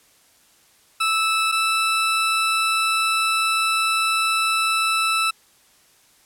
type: tone pair in turn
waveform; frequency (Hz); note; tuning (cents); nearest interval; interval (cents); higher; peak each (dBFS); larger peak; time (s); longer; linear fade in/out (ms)
20% pulse; 1313 / 1317.6; E6 / E6; -7 / -1; unison; 6; second; -13; neither; 1-1.52 / 1.52-5.31; second; 10
effects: white hiss -56 dBFS RMS until 6.25 s + low-pass 12000 Hz 12 dB/octave